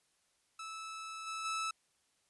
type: tone with level steps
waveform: sawtooth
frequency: 1309 Hz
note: E6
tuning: 13 cents flat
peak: -39 / -35 / -31 dBFS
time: 0.59-1.71 s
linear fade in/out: 5 ms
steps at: 1.26 / 1.44 s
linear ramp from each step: 20 ms
effects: white hiss -75 dBFS RMS until 2.29 s + resampled to 24000 Hz